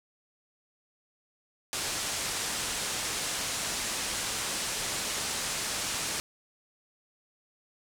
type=low-pass noise; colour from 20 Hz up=white; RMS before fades=-33 dBFS; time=1.73-6.2 s; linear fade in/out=0 ms; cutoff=9200 Hz; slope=24 dB/octave; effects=none